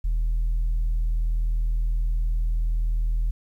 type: tone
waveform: sine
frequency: 40.35 Hz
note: E1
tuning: 36 cents flat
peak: -18 dBFS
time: 0.04-3.31 s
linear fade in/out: 10 ms
effects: tanh soft clip ceiling -19 dBFS + 10-bit